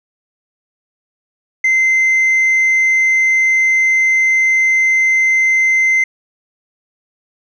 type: tone with tanh clipping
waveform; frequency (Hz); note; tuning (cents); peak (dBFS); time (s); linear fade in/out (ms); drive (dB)
triangle; 2073; C7; -17; -10; 1.64-6.04; 5; 6
effects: none